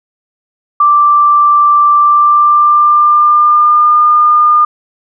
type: tone with pitch glide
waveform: sine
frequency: 1174.7 to 1211.2 Hz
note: D6 to D#6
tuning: 0 to -47 cents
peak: -4 dBFS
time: 0.8-4.65 s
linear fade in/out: 5 ms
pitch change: +53 cents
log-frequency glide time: 1.96-4.02 s
effects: none